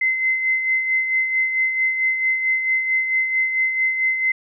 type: tone with tremolo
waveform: sine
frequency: 2059 Hz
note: C7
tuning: 28 cents flat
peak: -15 dBFS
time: 0.01-4.32 s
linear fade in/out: 5 ms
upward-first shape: sine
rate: 4.5 Hz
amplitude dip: 50%
effects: none